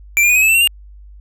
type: tone with pitch steps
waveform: square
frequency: 2349 / 2409 / 2471 / 2535 / 2600 / 2667 / 2736 / 2806 Hz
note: D7 / D7 / D#7 / D#7 / E7 / E7 / F7 / F7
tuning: 0 / +43 / -13 / +32 / -24 / +20 / -36 / +8 cents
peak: -10 dBFS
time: 0.17-0.674 s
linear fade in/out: 0 ms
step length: 63 ms
effects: added 50 Hz sine -36 dBFS peak until 1.2 s